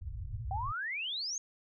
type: low-pass noise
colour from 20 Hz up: white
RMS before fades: -39 dBFS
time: 0.01-0.72 s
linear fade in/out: 10 ms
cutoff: 120 Hz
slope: 96 dB/octave
type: exponential sweep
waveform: sine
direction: up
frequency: 744 to 6645 Hz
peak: -34 dBFS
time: 0.51-1.38 s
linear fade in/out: 2 ms
effects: none